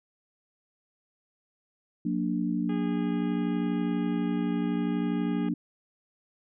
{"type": "chord", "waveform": "sine", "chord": "Gb augmented", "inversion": "none", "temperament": "equal with one note detuned", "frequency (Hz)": [180.98, 233.1, 293.7], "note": ["Gb3", "Bb3", "D4"], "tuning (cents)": [-38, 0, 0], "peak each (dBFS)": -30, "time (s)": [2.05, 5.54], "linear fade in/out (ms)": 5}
{"type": "harmonic tone", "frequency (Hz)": 410, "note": "G#4", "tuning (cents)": -22, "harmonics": [1, 2, 3, 4, 5, 6, 7, 8], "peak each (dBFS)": [-38, -44, -48, -50, -52, -54, -55, -56], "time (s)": [2.69, 5.49], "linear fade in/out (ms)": 5}
{"effects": []}